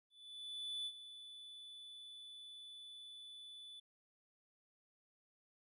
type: tone with ADSR envelope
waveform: triangle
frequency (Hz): 3479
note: A7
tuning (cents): -20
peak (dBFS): -38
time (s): 0.1-3.8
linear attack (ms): 760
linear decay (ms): 57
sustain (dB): -12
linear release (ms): 7
effects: resampled to 32000 Hz